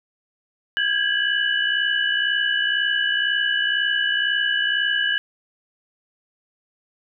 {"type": "tone cluster", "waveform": "sine", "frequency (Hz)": [1615, 1677, 2963], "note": ["G#6", "G#6", "F#7"], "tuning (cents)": [-49, 16, 2], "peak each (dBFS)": -23, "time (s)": [0.77, 5.18], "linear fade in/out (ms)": 0, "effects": []}